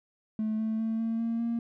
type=tone with pitch steps; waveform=triangle; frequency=217.2 / 220.2 / 223.3 / 226.4 / 229.6 / 232.8 Hz; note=A3 / A3 / A3 / A3 / A#3 / A#3; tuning=-22 / +2 / +26 / +50 / -26 / -2 cents; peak=-24 dBFS; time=0.39-1.59 s; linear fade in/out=2 ms; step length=200 ms; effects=tanh soft clip ceiling -23 dBFS